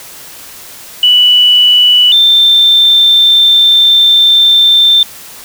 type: tone pair in turn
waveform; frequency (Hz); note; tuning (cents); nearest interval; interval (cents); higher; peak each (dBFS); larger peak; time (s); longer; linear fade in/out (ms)
sine; 2960 / 3569; F#7 / A7; 0 / +24; minor third; 324; second; -3; neither; 1.03-2.12 / 2.12-5.03; second; 2
effects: white hiss -31 dBFS RMS until 5.44 s